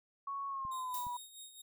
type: tone with pitch glide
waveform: sine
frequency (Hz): 1108.7 to 976.4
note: C#6 to B5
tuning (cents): 0 to -20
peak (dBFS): -37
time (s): 0.27-1.17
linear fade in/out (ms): 5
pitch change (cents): -220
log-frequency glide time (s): 0.48-1.03
type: clicks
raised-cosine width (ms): 5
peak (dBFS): -40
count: 2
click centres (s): 0.651 / 1.068
type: tone with tremolo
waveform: 15% pulse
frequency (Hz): 3729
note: A#7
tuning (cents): 0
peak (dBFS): -40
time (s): 0.71-1.62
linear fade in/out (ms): 10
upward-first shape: sine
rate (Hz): 4.6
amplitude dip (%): 65
type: noise with exponential decay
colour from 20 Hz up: violet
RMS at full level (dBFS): -40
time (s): 0.94-1.3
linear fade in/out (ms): 2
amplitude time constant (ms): 77
effects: none